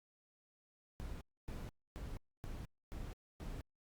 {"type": "noise bursts", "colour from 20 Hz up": "brown", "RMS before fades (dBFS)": -45, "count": 6, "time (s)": [1, 3.61], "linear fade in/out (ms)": 0, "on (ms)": 210, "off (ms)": 270, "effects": ["Opus 48 kbps"]}